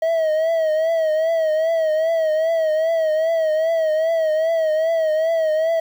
triangle tone with vibrato, 640 Hz, D#5, 49 cents sharp, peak -14 dBFS, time 0.02-5.8 s, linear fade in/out 5 ms, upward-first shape triangle, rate 2.5 Hz, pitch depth 75 cents each way, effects 8-bit

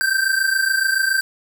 square tone pair together, 1550.9 / 1578 Hz, G6 / G6, -19 / +11 cents, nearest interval unison, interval 30 cents, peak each -20 dBFS, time 0.01-1.21 s, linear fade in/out 0 ms, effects none

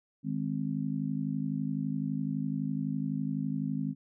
harmonic tone, 51.91 Hz, G#1, in tune, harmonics 3 / 4 / 5, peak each -34 / -34 / -34 dBFS, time 0.23-3.95 s, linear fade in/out 50 ms, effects none

